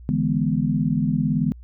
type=chord; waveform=sine; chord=E dominant seventh; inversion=third; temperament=equal; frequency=146.83 / 164.81 / 207.7 / 246.9 Hz; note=D3 / E3 / G#3 / B3; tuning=0 / 0 / 0 / 0 cents; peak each=-24 dBFS; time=0.09-1.52 s; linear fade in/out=0 ms; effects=added 60 Hz sine -39 dBFS peak until 1.63 s